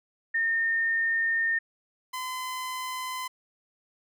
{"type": "tone pair in turn", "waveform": ["sine", "sawtooth"], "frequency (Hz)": [1824, 1021.7], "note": ["A#6", "C6"], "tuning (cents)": [-38, -42], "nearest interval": "minor seventh", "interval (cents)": 1004, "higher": "first", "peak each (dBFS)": [-23, -28], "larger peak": "first", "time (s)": [[0.34, 1.59], [2.13, 3.28]], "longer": "first", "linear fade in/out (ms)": 10, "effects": []}